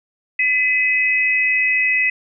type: tone pair together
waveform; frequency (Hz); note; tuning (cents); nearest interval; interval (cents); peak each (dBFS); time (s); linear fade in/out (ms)
sine; 2012 / 2546; B6 / D#7; +32 / +39; major third; 407; -17; 0.39-2.1; 5
effects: none